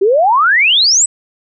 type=exponential sweep; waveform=sine; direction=up; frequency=370 to 8200 Hz; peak=-7 dBFS; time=0.01-1.06 s; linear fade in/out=10 ms; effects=none